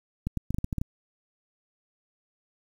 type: clicks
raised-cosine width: 5 ms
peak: -16 dBFS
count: 9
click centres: 0.27 / 0.373 / 0.506 / 0.545 / 0.585 / 0.644 / 0.728 / 0.783 / 0.815 s
effects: 8-bit